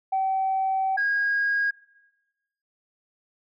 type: tone pair in turn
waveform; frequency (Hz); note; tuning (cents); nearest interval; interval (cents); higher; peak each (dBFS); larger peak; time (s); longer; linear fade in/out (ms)
sine; 767 / 1636.5; G5 / G#6; -38 / -26; octave + minor second; 1312; second; -20; neither; 0.12-0.97 / 0.97-1.71; first; 10
effects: noise-tail reverb RT60 1.0 s tail -20 dB re dry + tanh soft clip ceiling -17 dBFS

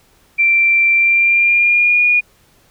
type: tone with pitch glide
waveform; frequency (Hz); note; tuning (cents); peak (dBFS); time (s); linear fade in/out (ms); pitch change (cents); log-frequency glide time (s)
sine; 2353 to 2440; D7 to D#7; +3 to -34; -9; 0.38-2.21; 20; +63; 0.94-2.03
effects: pink hiss -53 dBFS RMS until 2.7 s

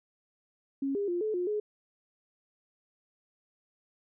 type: tone with pitch steps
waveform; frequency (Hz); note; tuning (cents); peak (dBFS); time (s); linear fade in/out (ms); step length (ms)
sine; 274.2 / 404.3 / 350 / 431.5 / 357 / 421.1; C#4 / G#4 / F4 / A4 / F4 / G#4; -19 / -46 / +4 / -34 / +38 / +24; -28; 0.82-1.6; 5; 130
effects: none

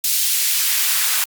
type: noise with high-pass filter sweep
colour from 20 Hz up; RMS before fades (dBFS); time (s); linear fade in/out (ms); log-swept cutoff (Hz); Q
white; -18; 0.04-1.24; 2; 3900 to 1100; 0.86
effects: Opus 48 kbps

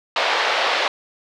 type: band-pass noise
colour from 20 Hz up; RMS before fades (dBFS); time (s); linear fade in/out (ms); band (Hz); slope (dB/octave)
pink; -20; 0.16-0.88; 2; 530 to 4200; 24
effects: none

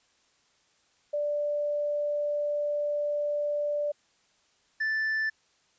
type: tone pair in turn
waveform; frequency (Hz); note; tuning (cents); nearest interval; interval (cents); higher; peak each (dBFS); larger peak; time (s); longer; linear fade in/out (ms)
sine / triangle; 587.3 / 1759.9; D5 / A6; 0 / 0; octave + perfect fifth; 1900; second; -26 / -24; second; 1.13-3.92 / 4.8-5.3; first; 10
effects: white hiss -67 dBFS RMS until 5.78 s + resampled to 16000 Hz

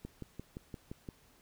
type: click train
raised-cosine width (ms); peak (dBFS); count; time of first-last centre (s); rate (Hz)
3; -29; 7; 0.05-1.088; 5.78
effects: pink hiss -65 dBFS RMS until 1.41 s

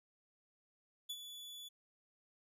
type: tone with ADSR envelope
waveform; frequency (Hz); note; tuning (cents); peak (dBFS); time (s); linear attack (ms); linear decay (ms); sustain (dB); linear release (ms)
40% pulse; 3441; A7; -39; -38; 1.09-1.69; 12; 54; -9; 14
effects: none

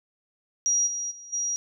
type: tone with level steps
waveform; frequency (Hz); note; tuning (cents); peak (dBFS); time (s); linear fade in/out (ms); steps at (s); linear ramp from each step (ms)
sine; 5740; F8; +47; -20 / -28 / -41 / -25; 0.66-1.56; 0; 0.86 / 1.1 / 1.32; 20
effects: none

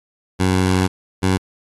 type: tone pair in turn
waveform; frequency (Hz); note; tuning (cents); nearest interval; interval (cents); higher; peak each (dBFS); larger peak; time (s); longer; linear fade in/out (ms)
15% pulse; 93 / 93.97; F#2 / F#2; +9 / +27; unison; 18; second; -8; neither; 0.39-0.88 / 1.22-1.38; first; 20
effects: AAC 32 kbps

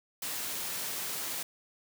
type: high-pass noise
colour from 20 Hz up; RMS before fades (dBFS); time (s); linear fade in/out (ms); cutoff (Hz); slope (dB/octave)
white; -36; 0.22-1.43; 5; 110; 12
effects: none

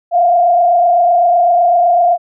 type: tone with frequency modulation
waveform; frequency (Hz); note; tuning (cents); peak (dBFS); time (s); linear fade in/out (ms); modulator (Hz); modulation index
sine; 698.5; F5; 0; -7; 0.11-2.18; 50; 27.9; 0.92
effects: none

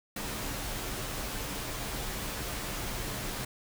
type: noise with comb filter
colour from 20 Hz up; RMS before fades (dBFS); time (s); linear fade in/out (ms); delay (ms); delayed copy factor
pink; -36; 0.16-3.45; 5; 12; -0.5
effects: none

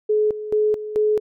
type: tone with tremolo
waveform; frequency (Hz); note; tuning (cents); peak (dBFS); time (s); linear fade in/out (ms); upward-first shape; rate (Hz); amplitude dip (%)
sine; 425.6; G#4; +42; -15; 0.09-1.2; 10; square; 2.3; 75
effects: none

